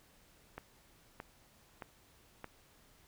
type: click train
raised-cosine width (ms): 0.5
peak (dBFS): -28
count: 4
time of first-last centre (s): 0.58-2.443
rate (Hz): 1.61
effects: pink hiss -65 dBFS RMS until 3.07 s